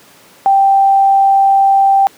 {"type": "tone", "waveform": "sine", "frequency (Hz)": 784, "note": "G5", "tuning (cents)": 0, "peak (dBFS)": -6, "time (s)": [0.46, 2.07], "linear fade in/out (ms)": 0, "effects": ["pink hiss -43 dBFS RMS until 2.17 s", "high-pass 200 Hz 12 dB/octave"]}